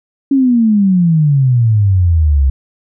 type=exponential sweep; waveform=sine; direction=down; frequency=280 to 65.41 Hz; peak=-7 dBFS; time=0.31-2.5 s; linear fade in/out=5 ms; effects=none